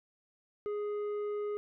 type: tone with tanh clipping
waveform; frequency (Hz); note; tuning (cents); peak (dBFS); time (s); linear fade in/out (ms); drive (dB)
sine; 415.3; G#4; 0; -34; 0.66-1.57; 0; 7
effects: none